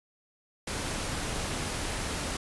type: noise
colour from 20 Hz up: pink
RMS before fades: -33 dBFS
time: 0.67-2.37 s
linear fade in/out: 5 ms
effects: resampled to 24000 Hz